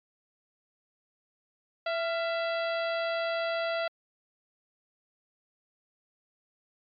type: harmonic tone with a mistuned harmonic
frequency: 665 Hz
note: E5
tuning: 15 cents sharp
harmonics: 1 / 2 / 3 / 4 / 5 / 6 / 7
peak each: -29 / -35 / -39 / -41 / -43 / -45 / -46 dBFS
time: 1.86-3.88 s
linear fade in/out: 5 ms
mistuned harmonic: 2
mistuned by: +69 cents
effects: MP3 64 kbps